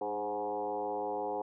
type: tone with frequency modulation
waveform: sine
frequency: 626 Hz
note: D#5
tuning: 10 cents sharp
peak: -32 dBFS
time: 0.01-1.42 s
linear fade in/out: 5 ms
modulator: 106 Hz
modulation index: 2.6
effects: none